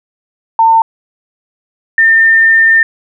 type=tone pair in turn; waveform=sine; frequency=903 / 1806 Hz; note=A5 / A6; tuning=+45 / +45 cents; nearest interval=octave; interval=1200 cents; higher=second; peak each=-4 dBFS; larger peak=neither; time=0.59-0.82 / 1.98-2.83 s; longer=second; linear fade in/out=2 ms; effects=none